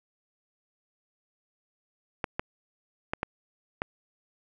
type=clicks; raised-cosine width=0.5 ms; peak=-13 dBFS; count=5; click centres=2.242 / 2.395 / 3.135 / 3.231 / 3.819 s; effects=none